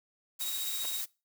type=noise; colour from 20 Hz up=blue; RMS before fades=-36 dBFS; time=0.39-1.06 s; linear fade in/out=20 ms
type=tone with tremolo; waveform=sawtooth; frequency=3800 Hz; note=A#7; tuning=33 cents sharp; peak=-32 dBFS; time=0.4-1.02 s; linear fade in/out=20 ms; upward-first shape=sine; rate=15 Hz; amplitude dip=55%
type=noise with exponential growth; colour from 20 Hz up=pink; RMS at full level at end=-36 dBFS; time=0.77-0.86 s; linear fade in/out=5 ms; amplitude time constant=19 ms
effects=noise-tail reverb RT60 0.3 s tail -23 dB re dry + high-pass 400 Hz 12 dB/octave